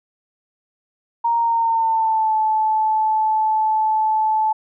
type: tone with pitch glide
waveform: sine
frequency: 932.3 to 869.9 Hz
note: A#5 to A5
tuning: 0 to -20 cents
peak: -15 dBFS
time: 1.24-4.53 s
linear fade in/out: 10 ms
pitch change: -120 cents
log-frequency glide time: 1.38-2.35 s
effects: none